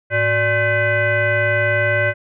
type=tone with frequency modulation; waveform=sine; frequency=1060 Hz; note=C6; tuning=22 cents sharp; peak=-14 dBFS; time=0.1-2.14 s; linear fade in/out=50 ms; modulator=476 Hz; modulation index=2.2; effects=none